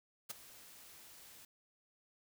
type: noise with ADSR envelope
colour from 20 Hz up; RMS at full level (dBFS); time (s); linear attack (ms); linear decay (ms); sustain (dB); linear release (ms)
white; -40; 0.29-1.45; 18; 11; -17; 3
effects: none